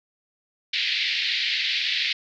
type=band-pass noise; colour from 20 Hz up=white; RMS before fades=-25 dBFS; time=0.73-2.13 s; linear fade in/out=5 ms; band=1900 to 4400 Hz; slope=48 dB/octave; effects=none